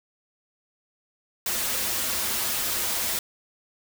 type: noise with comb filter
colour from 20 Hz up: white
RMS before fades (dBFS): -27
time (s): 1.46-3.19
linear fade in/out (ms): 2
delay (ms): 6.8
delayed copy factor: -0.75
effects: none